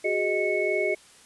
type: tone cluster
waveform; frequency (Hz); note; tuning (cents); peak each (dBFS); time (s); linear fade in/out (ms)
sine; 371.3 / 414.1 / 622 / 2203; F#4 / G#4 / D#5 / C#7; +6 / -5 / -1 / -11; -28; 0.04-0.95; 10
effects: white hiss -53 dBFS RMS until 1.25 s + resampled to 24000 Hz